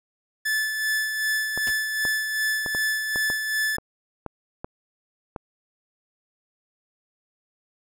45% pulse tone with tremolo, 1741 Hz, A6, 19 cents flat, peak -21 dBFS, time 0.45-3.77 s, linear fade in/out 10 ms, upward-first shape sine, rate 2.6 Hz, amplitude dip 45%
clicks, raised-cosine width 1 ms, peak -18 dBFS, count 10, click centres 1.576 / 2.052 / 2.662 / 2.749 / 3.159 / 3.301 / 3.784 / 4.263 / 4.645 / 5.362 s
pink noise with exponential decay, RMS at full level -31 dBFS, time 1.67-1.77 s, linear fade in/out 0 ms, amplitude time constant 20 ms
effects none

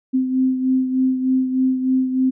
sine beating tone pair, 259 / 262.3 Hz, C4 / C4, -17 / +4 cents, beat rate 3.3 Hz, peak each -16 / -24 dBFS, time 0.13-2.31 s, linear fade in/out 20 ms, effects none

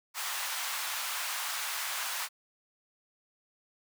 pink high-pass noise, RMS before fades -35 dBFS, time 0.14-2.29 s, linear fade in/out 50 ms, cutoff 900 Hz, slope 24 dB/octave, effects none

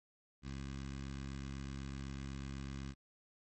15% pulse tone with notch filter, 68 Hz, C#2, 33 cents flat, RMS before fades -44 dBFS, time 0.42-2.95 s, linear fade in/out 50 ms, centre 660 Hz, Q 0.94, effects MP3 32 kbps

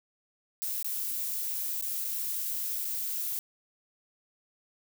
violet noise with dropouts, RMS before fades -33 dBFS, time 0.62-3.39 s, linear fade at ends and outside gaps 0 ms, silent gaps 0.827-0.845 / 1.812-1.824 / 2.045-2.05 / 2.846-2.85 s, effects none

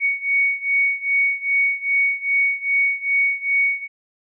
sine beating tone pair, 2231 / 2233.5 Hz, C#7 / C#7, +11 / +12 cents, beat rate 2.5 Hz, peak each -19 / -21 dBFS, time 0-3.88 s, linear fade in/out 50 ms, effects none

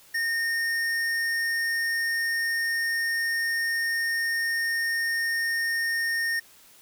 sine tone with tanh clipping, 1836 Hz, A#6, 27 cents flat, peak -26 dBFS, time 0.14-6.4 s, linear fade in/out 10 ms, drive 16 dB, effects white hiss -54 dBFS RMS until 6.81 s

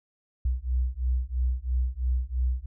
sine beating tone pair, 61.2 / 64.2 Hz, B1 / C2, -15 / -32 cents, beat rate 3 Hz, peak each -27 dBFS, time 0.45-2.66 s, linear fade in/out 5 ms, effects none

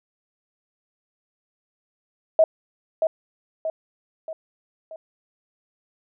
sine tone with echo, 640 Hz, D#5, 49 cents sharp, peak -11 dBFS, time 2.39-2.44 s, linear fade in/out 2 ms, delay 630 ms, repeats 4, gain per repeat -6 dB, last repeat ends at 4.96 s, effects none

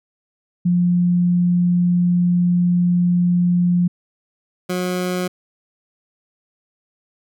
sine / 20% pulse tone pair in turn, 176.4 / 181.15 Hz, F3 / F#3, +18 / -36 cents, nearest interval unison, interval 46 cents, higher second, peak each -13 / -15 dBFS, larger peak first, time 0.65-3.88 / 4.69-5.28 s, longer first, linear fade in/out 10 ms, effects none

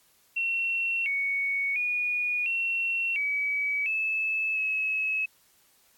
sine tone with pitch steps, 2719 / 2226 / 2453 / 2720 / 2278 / 2610 / 2576 Hz, F7 / C#7 / D#7 / F7 / C#7 / E7 / E7, -47 / +7 / -25 / -46 / +47 / -18 / -41 cents, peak -25 dBFS, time 0.36-5.26 s, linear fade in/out 10 ms, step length 700 ms, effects white hiss -63 dBFS RMS until 5.97 s + AAC 64 kbps

